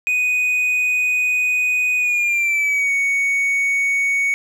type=tone with pitch glide; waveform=triangle; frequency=2489 to 2230 Hz; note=D#7 to C#7; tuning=0 to +10 cents; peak=-14 dBFS; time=0.07-4.34 s; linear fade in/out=0 ms; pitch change=-190 cents; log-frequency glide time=1.97-2.92 s; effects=none